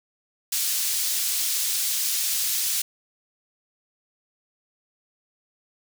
pink high-pass noise, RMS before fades -25 dBFS, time 0.52-2.82 s, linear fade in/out 5 ms, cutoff 4800 Hz, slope 12 dB/octave, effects none

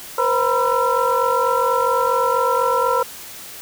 sine tone cluster, 478.7 / 523 / 956 / 1004 / 1351 Hz, A#4 / C5 / A#5 / B5 / E6, +46 / -1 / +43 / +28 / +42 cents, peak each -21 dBFS, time 0.18-3.03 s, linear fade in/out 5 ms, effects tanh soft clip ceiling -7 dBFS + white hiss -36 dBFS RMS until 3.61 s

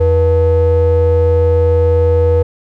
triangle ring-modulated tone, 199.2 Hz, G3, 28 cents sharp, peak -3 dBFS, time 0-2.43 s, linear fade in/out 10 ms, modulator 284 Hz, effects none

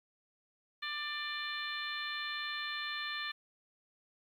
harmonic tone, 593 Hz, D5, 17 cents sharp, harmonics 2 / 3 / 4 / 5 / 6 / 7, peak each -44 / -40 / -45 / -47 / -43 / -46 dBFS, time 0.82-3.32 s, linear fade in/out 10 ms, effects 11-bit

